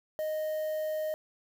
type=tone with quantisation; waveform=triangle; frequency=620 Hz; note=D#5; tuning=6 cents flat; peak=-28 dBFS; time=0.19-1.14 s; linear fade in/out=0 ms; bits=8; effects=none